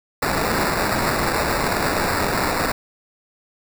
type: noise with sample-and-hold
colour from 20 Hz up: blue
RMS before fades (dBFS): -21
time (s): 0.22-2.72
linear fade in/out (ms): 5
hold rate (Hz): 3150
effects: none